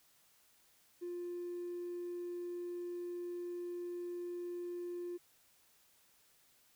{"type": "tone with hard clipping", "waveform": "sine", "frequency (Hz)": 351.2, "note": "F4", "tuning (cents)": 10, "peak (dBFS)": -40, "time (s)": [1.01, 5.18], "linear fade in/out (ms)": 20, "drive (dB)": 1, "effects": ["white hiss -69 dBFS RMS until 6.75 s"]}